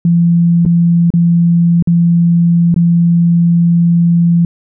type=tone with dropouts; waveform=sine; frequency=170.5 Hz; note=F3; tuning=41 cents flat; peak=-6 dBFS; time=0.05-4.45 s; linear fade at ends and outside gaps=2 ms; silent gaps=0.652-0.661 / 1.104-1.138 / 1.825-1.873 / 2.743-2.762 s; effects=none